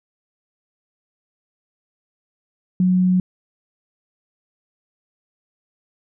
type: tone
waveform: sine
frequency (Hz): 183.2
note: F#3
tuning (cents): -17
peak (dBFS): -13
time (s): 2.8-3.2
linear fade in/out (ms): 2
effects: none